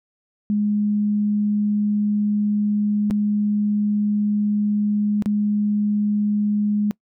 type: tone with dropouts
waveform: sine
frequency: 208 Hz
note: G#3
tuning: 3 cents sharp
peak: -17 dBFS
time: 0.5-6.91 s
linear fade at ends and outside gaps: 0 ms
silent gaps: 3.101-3.109 / 5.223-5.259 s
effects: noise-tail reverb RT60 0.1 s tail -24 dB re dry